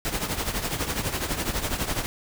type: noise with tremolo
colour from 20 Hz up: pink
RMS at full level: -25 dBFS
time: 0.05-2.06 s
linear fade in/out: 0 ms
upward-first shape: triangle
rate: 12 Hz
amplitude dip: 75%
effects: none